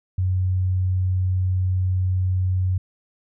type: tone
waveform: sine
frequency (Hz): 92.5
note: F#2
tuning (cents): 0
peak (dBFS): -18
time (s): 0.18-2.78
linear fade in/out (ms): 5
effects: none